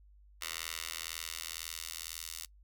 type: tone with high-pass filter sweep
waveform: 10% pulse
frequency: 82 Hz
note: E2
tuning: 9 cents flat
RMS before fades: -42 dBFS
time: 0.41-2.46 s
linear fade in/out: 10 ms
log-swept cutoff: 2200 to 4800 Hz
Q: 0.7
effects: noise-tail reverb RT60 0.1 s tail -24 dB re dry + added 50 Hz sine -57 dBFS peak until 2.63 s